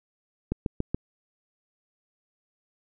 click train, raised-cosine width 3 ms, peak -13 dBFS, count 4, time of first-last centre 0.52-0.946 s, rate 7.05 Hz, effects none

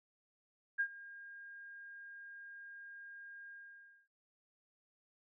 sine tone with ADSR envelope, 1615 Hz, G#6, 49 cents flat, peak -29 dBFS, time 0.78-4.08 s, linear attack 22 ms, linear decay 72 ms, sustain -20 dB, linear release 580 ms, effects none

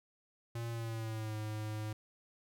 square tone with pitch glide, 116.54 to 107.49 Hz, A#2 to A2, 0 to -40 cents, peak -38 dBFS, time 0.55-1.93 s, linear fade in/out 5 ms, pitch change -140 cents, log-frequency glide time 0.7-1.36 s, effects none

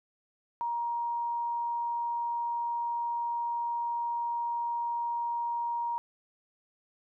sine tone, 943 Hz, A#5, 20 cents sharp, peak -29 dBFS, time 0.61-5.98 s, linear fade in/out 0 ms, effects none

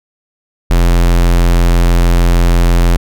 square tone, 43.16 Hz, F1, 20 cents flat, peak -7 dBFS, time 0.7-2.97 s, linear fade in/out 10 ms, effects none

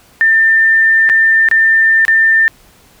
sine tone with dropouts, 1794 Hz, A6, 33 cents sharp, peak -6 dBFS, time 0.21-2.48 s, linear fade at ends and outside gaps 0 ms, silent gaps 1.091-1.098 / 1.487-1.513 / 2.051-2.081 s, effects pink hiss -46 dBFS RMS until 3 s

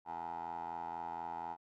15% pulse tone with band-pass filter, 84.1 Hz, E2, 35 cents sharp, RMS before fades -42 dBFS, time 0.05-1.57 s, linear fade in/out 50 ms, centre 870 Hz, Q 7.2, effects MP3 64 kbps

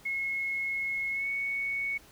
sine tone with pitch glide, 2173 to 2220 Hz, C#7 to C#7, -35 to +2 cents, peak -29 dBFS, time 0.05-1.98 s, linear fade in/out 10 ms, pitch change +37 cents, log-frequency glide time 1.12-1.28 s, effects pink hiss -56 dBFS RMS until 2.11 s

